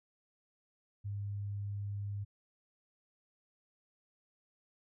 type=tone; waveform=sine; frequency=101.3 Hz; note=G#2; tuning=43 cents flat; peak=-36 dBFS; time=1.04-2.25 s; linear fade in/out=20 ms; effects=none